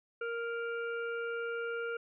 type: harmonic tone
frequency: 466.2 Hz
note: A#4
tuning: in tune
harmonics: 1 / 3 / 5 / 6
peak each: -36 / -38 / -50 / -53 dBFS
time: 0.21-1.97 s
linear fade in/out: 5 ms
effects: none